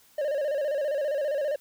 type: tone with vibrato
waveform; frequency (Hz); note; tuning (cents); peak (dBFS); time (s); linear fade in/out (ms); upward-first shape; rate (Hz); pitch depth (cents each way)
triangle; 577; D5; -31; -23; 0.18-1.56; 5; square; 15; 84
effects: white hiss -59 dBFS RMS until 1.6 s